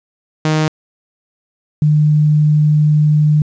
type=tone pair in turn; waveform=sawtooth / sine; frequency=155.56 / 151.04 Hz; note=D#3 / D3; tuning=0 / +49 cents; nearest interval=minor second; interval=51 cents; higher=first; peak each=-8 dBFS; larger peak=neither; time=0.45-0.68 / 1.82-3.42 s; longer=second; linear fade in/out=2 ms; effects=resampled to 16000 Hz + 8-bit

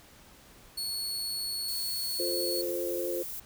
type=tone; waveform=sawtooth; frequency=4391 Hz; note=C#8; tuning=17 cents flat; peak=-29 dBFS; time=0.77-2.62 s; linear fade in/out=10 ms
type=noise; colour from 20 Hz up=violet; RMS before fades=-39 dBFS; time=1.68-3.4 s; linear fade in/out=5 ms
type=chord; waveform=sine; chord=F major; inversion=none; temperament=equal; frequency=349.2 / 440 / 523.3 Hz; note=F4 / A4 / C5; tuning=0 / 0 / 0 cents; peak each=-33 / -38 / -34 dBFS; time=2.19-3.23 s; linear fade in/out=10 ms
effects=pink hiss -55 dBFS RMS until 3.45 s

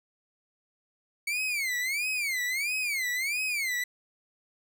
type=tone with vibrato; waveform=40% pulse; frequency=2227 Hz; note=C#7; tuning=7 cents sharp; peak=-27 dBFS; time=1.27-3.84 s; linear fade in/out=5 ms; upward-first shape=sine; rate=1.5 Hz; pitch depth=230 cents each way; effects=none

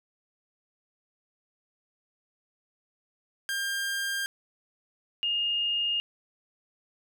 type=tone pair in turn; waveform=sawtooth / sine; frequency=1600 / 2837 Hz; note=G6 / F7; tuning=+35 / +27 cents; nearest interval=minor seventh; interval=992 cents; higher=second; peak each=-25 dBFS; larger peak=neither; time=3.49-4.26 / 5.23-6 s; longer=neither; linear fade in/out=0 ms; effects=none

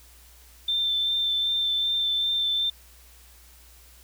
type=tone with vibrato; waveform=sine; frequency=3561 Hz; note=A7; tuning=20 cents sharp; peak=-22 dBFS; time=0.68-2.7 s; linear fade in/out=5 ms; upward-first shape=sine; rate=2.6 Hz; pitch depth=13 cents each way; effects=added 60 Hz sine -52 dBFS peak until 4.03 s + white hiss -54 dBFS RMS until 4.03 s

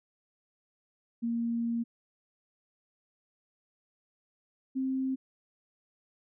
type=tone pair in turn; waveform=sine; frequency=233.1 / 263.5 Hz; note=A#3 / C4; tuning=0 / +12 cents; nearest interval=major second; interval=212 cents; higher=second; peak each=-28 dBFS; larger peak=neither; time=1.22-1.84 / 4.75-5.16 s; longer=first; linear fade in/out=20 ms; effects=none

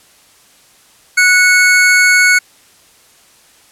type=tone pair together; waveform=square; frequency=1471.7 / 2205 Hz; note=F#6 / C#7; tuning=-10 / -10 cents; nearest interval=perfect fifth; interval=700 cents; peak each=-10 dBFS; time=1.17-2.39 s; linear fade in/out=10 ms; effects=white hiss -47 dBFS RMS until 3.71 s + low-pass 11000 Hz 12 dB/octave

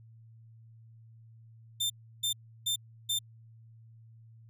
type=tone bursts; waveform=sawtooth; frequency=3584 Hz; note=A7; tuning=31 cents sharp; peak=-25 dBFS; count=4; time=1.8-3.19 s; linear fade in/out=10 ms; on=100 ms; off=330 ms; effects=added 113 Hz sine -52 dBFS peak until 4.49 s

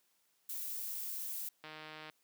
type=noise; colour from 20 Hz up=violet; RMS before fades=-41 dBFS; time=0.49-1.49 s; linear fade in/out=5 ms
type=click train; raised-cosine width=0.3 ms; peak=-32 dBFS; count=72; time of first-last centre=1.64-2.098 s; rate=155 Hz
effects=white hiss -75 dBFS RMS until 2.23 s + high-pass 150 Hz 12 dB/octave

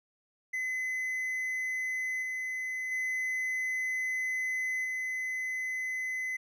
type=tone with level steps; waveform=triangle; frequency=2030 Hz; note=B6; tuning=47 cents sharp; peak=-29 / -31 / -28 / -30 dBFS; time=0.53-6.37 s; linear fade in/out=10 ms; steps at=2.22 / 2.91 / 4.84 s; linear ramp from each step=10 ms; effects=none

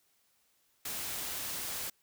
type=noise; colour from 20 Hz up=white; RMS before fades=-38 dBFS; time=0.85-1.9 s; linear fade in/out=5 ms; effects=white hiss -72 dBFS RMS until 2.02 s

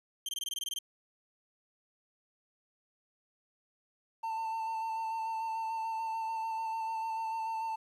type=tone bursts; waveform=sawtooth; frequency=3142 Hz; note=G7; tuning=3 cents sharp; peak=-31 dBFS; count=11; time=0.26-0.788 s; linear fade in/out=2 ms; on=28 ms; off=22 ms
type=tone with vibrato; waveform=triangle; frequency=895 Hz; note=A5; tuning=29 cents sharp; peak=-31 dBFS; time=4.23-7.76 s; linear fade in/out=10 ms; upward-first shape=square; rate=6.8 Hz; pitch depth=15 cents each way
effects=resampled to 32000 Hz + 11-bit

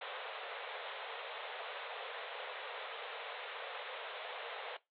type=band-pass noise; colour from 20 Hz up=pink; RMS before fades=-45 dBFS; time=0.01-4.77 s; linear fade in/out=5 ms; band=440 to 3800 Hz; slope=96 dB/octave; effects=noise-tail reverb RT60 0.2 s tail -19 dB re dry + AAC 48 kbps

